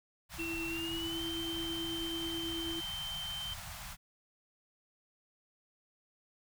pink band-stop noise, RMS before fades -45 dBFS, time 0.29-3.97 s, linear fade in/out 50 ms, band 180 to 670 Hz, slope 48 dB/octave
sine tone with tremolo, 331 Hz, E4, 7 cents sharp, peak -37 dBFS, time 0.38-2.81 s, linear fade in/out 20 ms, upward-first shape sine, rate 9.2 Hz, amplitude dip 25%
sine tone with pitch glide, 2710 to 3113 Hz, E7 to G7, +47 to -13 cents, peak -38 dBFS, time 0.39-3.54 s, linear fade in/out 5 ms, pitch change +240 cents, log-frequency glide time 0.68-1.22 s
effects none

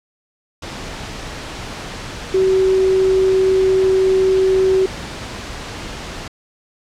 sine tone in noise, 379 Hz, F#4, 42 cents sharp, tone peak -11 dBFS, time 2.34-4.86 s, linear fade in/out 5 ms, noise pink, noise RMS -29 dBFS, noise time 0.62-6.28 s, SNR +15 dB, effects low-pass 6000 Hz 12 dB/octave

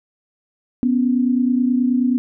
sine tone pair together, 246.9 / 276.3 Hz, B3 / C#4, 0 / -6 cents, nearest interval major second, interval 194 cents, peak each -15 / -21 dBFS, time 0.83-2.18 s, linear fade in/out 0 ms, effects none

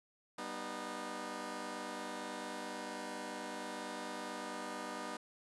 10% pulse chord, G augmented, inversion none, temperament just, 196 / 245 / 306.2 Hz, G3 / B3 / D#4, 0 / -14 / -28 cents, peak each -40 / -37 / -37 dBFS, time 0.38-5.17 s, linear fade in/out 5 ms, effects resampled to 24000 Hz + 11-bit

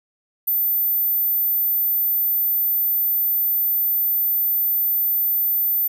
sine tone, 14070 Hz, A9, 1 cent flat, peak -17 dBFS, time 0.47-5.88 s, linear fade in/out 10 ms, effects none

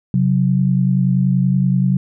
sine tone pair together, 133.7 / 184.18 Hz, C3 / F#3, +38 / -8 cents, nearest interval tritone, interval 554 cents, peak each -15 dBFS, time 0.14-1.97 s, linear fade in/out 2 ms, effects none

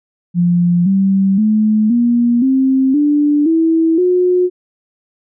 sine tone with pitch steps, 174.61 / 193.74 / 215 / 238.5 / 264.7 / 293.7 / 325.8 / 361.5 Hz, F3 / G3 / A3 / A#3 / C4 / D4 / E4 / F#4, 0 / -20 / -40 / +40 / +20 / 0 / -20 / -40 cents, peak -9 dBFS, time 0.34-4.5 s, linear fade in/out 50 ms, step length 520 ms, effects none

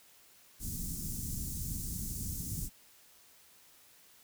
pink band-stop noise, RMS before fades -38 dBFS, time 0.59-2.7 s, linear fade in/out 50 ms, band 230 to 6400 Hz, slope 24 dB/octave, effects white hiss -61 dBFS RMS until 4.23 s

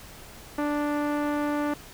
sawtooth tone with low-pass filter, 293.7 Hz, D4, in tune, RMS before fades -27 dBFS, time 0.58-1.74 s, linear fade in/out 5 ms, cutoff 1500 Hz, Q 1.1, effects pink hiss -46 dBFS RMS until 1.93 s

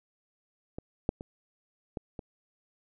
clicks, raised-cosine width 2 ms, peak -24 / -12 / -26 / -21 / -25 dBFS, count 5, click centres 0.785 / 1.091 / 1.209 / 1.972 / 2.192 s, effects none

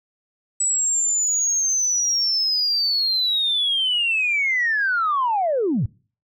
sine linear sweep, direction down, 7902 to 85.3 Hz, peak -17 dBFS, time 0.6-5.86 s, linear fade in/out 5 ms, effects noise-tail reverb RT60 0.4 s tail -24 dB re dry + tanh soft clip ceiling -13 dBFS

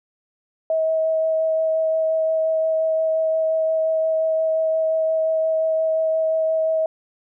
sine tone with vibrato, 640 Hz, D#5, 49 cents sharp, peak -17 dBFS, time 0.7-6.86 s, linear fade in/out 2 ms, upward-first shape sine, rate 5.7 Hz, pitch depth 9 cents each way, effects none

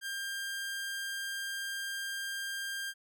sawtooth tone, 1597 Hz, G6, 32 cents sharp, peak -32 dBFS, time 0.01-2.94 s, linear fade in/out 50 ms, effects none

